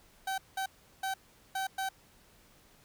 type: tone bursts at uneven times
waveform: 30% pulse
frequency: 769 Hz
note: G5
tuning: 33 cents flat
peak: -29 dBFS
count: 5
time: 0.27-0.38 / 0.57-0.66 / 1.03-1.14 / 1.55-1.67 / 1.78-1.89 s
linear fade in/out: 5 ms
effects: pink hiss -62 dBFS RMS until 2.84 s